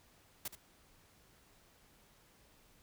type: noise with echo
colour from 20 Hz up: white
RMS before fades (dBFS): -40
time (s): 0.45-0.48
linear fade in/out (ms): 5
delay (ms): 73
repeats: 1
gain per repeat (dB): -11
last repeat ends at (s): 0.553
effects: pink hiss -66 dBFS RMS until 2.82 s